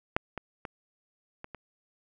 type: clicks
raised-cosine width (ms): 0.5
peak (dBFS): -9 / -20 / -22 / -25 / -26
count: 5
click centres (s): 0.165 / 0.377 / 0.652 / 1.444 / 1.547
effects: none